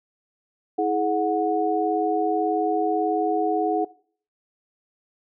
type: tone cluster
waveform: sine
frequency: 323.6 / 421.9 / 733 Hz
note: E4 / G#4 / F#5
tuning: -32 / +27 / -16 cents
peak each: -25 / -24 / -23 dBFS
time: 0.78-3.85 s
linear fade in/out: 10 ms
effects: noise-tail reverb RT60 0.5 s tail -21 dB re dry